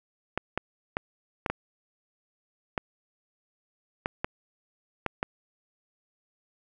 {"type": "clicks", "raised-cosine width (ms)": 0.5, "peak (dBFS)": -12, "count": 10, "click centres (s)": [0.376, 0.576, 0.969, 1.462, 1.5, 2.778, 4.059, 4.245, 5.063, 5.229], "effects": []}